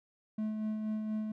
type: tone with tremolo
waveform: triangle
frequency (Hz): 215.7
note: A3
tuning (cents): -34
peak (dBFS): -29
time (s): 0.38-1.32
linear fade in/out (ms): 5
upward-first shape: sine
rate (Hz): 4.2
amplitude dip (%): 35
effects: none